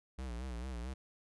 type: tone with vibrato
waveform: square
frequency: 61.74 Hz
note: B1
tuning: in tune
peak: -40 dBFS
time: 0.18-0.94 s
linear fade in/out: 10 ms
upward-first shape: sine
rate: 4.5 Hz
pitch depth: 120 cents each way
effects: resampled to 24000 Hz